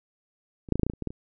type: clicks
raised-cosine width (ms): 3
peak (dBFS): -28 / -7 / -13 / -13 / -7 / -15 / -15 / -28 / -19 / -16 / -26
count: 11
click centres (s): 0.688 / 0.723 / 0.756 / 0.796 / 0.833 / 0.866 / 0.899 / 0.936 / 1.023 / 1.073 / 1.105
effects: none